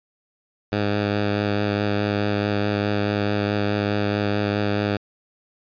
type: tone with vibrato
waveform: 10% pulse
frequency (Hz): 102.9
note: G#2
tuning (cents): -16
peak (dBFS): -12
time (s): 0.72-4.97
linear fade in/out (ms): 5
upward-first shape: sine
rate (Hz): 4.7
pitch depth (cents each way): 14
effects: resampled to 11025 Hz